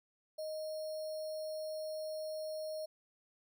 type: tone with sample-and-hold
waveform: sine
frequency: 623 Hz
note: D#5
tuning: 2 cents sharp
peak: -38 dBFS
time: 0.38-2.86 s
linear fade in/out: 10 ms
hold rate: 4900 Hz
effects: none